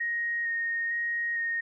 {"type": "tone with vibrato", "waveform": "sine", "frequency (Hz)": 1864, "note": "A#6", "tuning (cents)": -1, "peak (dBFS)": -27, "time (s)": [0, 1.61], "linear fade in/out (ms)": 10, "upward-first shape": "square", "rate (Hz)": 1.1, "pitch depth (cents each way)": 10, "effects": []}